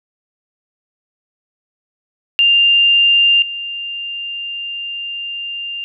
sine tone with level steps, 2795 Hz, F7, 1 cent sharp, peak -8 / -22 dBFS, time 2.39-5.84 s, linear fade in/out 0 ms, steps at 3.42 s, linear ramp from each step 2 ms, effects none

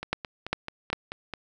two click trains, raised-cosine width 0.3 ms, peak -18 / -9 dBFS, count 7 / 3, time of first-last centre 0.03-1.337 / 0.13-0.93 s, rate 4.59 / 2.5 Hz, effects none

